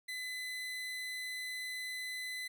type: tone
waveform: 30% pulse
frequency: 2013 Hz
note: B6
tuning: 33 cents sharp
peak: -36 dBFS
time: 0.08-2.48 s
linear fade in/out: 10 ms
effects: none